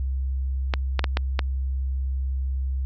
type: clicks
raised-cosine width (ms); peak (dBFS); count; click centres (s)
0.3; -7; 5; 0.738 / 0.993 / 1.042 / 1.171 / 1.392
effects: added 66 Hz sine -23 dBFS peak until 2.85 s + resampled to 16000 Hz